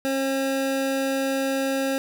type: tone pair together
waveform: square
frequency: 270 / 538.1 Hz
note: C#4 / C5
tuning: -45 / +48 cents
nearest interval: octave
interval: 1193 cents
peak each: -26 dBFS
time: 0.05-1.98 s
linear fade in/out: 0 ms
effects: none